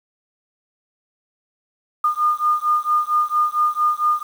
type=beating tone pair; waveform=sine; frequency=1214 / 1218.4 Hz; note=D#6 / D#6; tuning=-43 / -37 cents; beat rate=4.4 Hz; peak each=-19 dBFS; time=2.04-4.23 s; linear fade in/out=5 ms; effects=7-bit